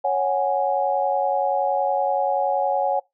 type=chord; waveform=sine; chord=C# suspended fourth; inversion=none; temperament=equal; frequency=554.4 / 740 / 830.6 Hz; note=C#5 / F#5 / G#5; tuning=0 / 0 / 0 cents; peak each=-23 dBFS; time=0.04-3 s; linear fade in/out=10 ms; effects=noise-tail reverb RT60 0.2 s tail -25 dB re dry